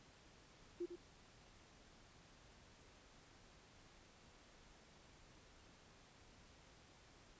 sine tone with echo, 349.2 Hz, F4, in tune, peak -40 dBFS, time 0.8-0.86 s, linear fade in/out 10 ms, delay 100 ms, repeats 1, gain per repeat -8 dB, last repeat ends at 0.96 s, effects pink hiss -65 dBFS RMS until 7.39 s + resampled to 16000 Hz

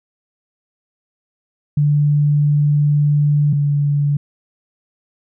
sine tone pair in turn, 146.83 / 144.39 Hz, D3 / D3, 0 / -29 cents, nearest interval unison, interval 29 cents, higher first, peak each -11 / -13 dBFS, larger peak first, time 1.77-3.53 / 3.53-4.17 s, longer first, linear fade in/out 5 ms, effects none

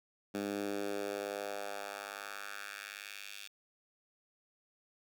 10% pulse tone with high-pass filter sweep, 101.2 Hz, G#2, 44 cents flat, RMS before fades -41 dBFS, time 0.34-3.48 s, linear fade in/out 10 ms, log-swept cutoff 230 to 3000 Hz, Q 1.7, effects none

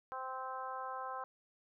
harmonic tone, 260.5 Hz, C4, 7 cents flat, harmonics 2 / 3 / 4 / 5 / 6, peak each -48 / -45 / -43 / -46 / -53 dBFS, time 0.12-1.24 s, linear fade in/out 0 ms, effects none

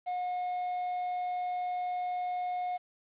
triangle tone, 722 Hz, F#5, 43 cents flat, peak -29 dBFS, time 0.06-2.78 s, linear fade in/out 20 ms, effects resampled to 8000 Hz + 10-bit

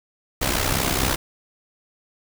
pink noise with amplitude modulation, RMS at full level -19 dBFS, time 0.41-1.16 s, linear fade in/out 10 ms, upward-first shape sine, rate 64.4 Hz, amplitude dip 70%, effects none

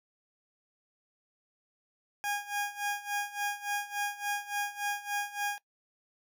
20% pulse tone with tremolo, 818 Hz, G#5, 26 cents flat, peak -24 dBFS, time 2.24-5.58 s, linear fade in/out 0 ms, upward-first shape sine, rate 3.5 Hz, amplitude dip 85%, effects noise-tail reverb RT60 0.1 s tail -19 dB re dry

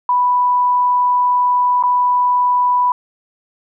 sine tone with dropouts, 987.8 Hz, B5, in tune, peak -11 dBFS, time 0.09-2.92 s, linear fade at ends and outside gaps 2 ms, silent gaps 1.827-1.836 s, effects none

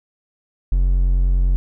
triangle tone, 45.13 Hz, F#1, 42 cents flat, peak -11 dBFS, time 0.72-1.56 s, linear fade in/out 0 ms, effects none

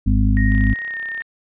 harmonic tone, 51.9 Hz, G#1, in tune, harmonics 1 / 2 / 4 / 5, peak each -15 / -18 / -21 / -22 dBFS, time 0.06-0.74 s, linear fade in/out 10 ms
sine tone with pitch glide, 1868 to 1825.3 Hz, A#6 to A#6, +3 to -37 cents, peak -24 dBFS, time 0.37-1.22 s, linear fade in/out 0 ms, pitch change -40 cents, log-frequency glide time 0.88-0.98 s
click train, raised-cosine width 0.2 ms, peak -21 dBFS, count 24, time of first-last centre 0.52-1.207 s, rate 33.5 Hz
effects resampled to 8000 Hz

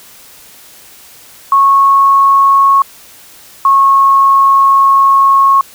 sine tone pair in turn, 1100 / 1094 Hz, C#6 / C#6, -14 / -23 cents, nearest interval unison, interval 9 cents, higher first, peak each -4 dBFS, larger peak neither, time 1.52-2.82 / 3.65-5.61 s, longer second, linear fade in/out 2 ms, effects white hiss -38 dBFS RMS until 5.74 s

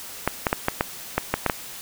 clicks, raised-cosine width 0.5 ms, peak -4 dBFS, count 9, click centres 0.276 / 0.468 / 0.529 / 0.684 / 0.809 / 1.18 / 1.34 / 1.463 / 1.498 s, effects white hiss -38 dBFS RMS until 1.81 s

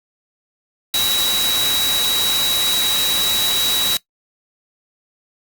sine tone in noise, 3876 Hz, B7, 33 cents flat, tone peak -17 dBFS, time 0.94-3.97 s, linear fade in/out 2 ms, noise white, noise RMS -21 dBFS, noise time 0.94-3.97 s, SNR +1 dB, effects noise-tail reverb RT60 0.1 s tail -19 dB re dry + Opus 48 kbps

